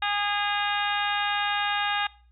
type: harmonic tone with a mistuned harmonic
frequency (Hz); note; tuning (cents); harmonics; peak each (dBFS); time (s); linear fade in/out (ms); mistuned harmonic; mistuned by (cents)
410; G#4; -22; 2 / 3 / 4 / 5 / 6 / 7 / 8 / 9; -28 / -32 / -30 / -35 / -34 / -34 / -40 / -34; 0.02-2.07; 5; 7; -16
effects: noise-tail reverb RT60 0.4 s tail -20 dB re dry + added 60 Hz sine -55 dBFS peak until 2.31 s